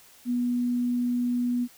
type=tone; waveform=sine; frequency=244 Hz; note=B3; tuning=21 cents flat; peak=-23 dBFS; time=0.25-1.68 s; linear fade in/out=50 ms; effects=white hiss -54 dBFS RMS until 1.77 s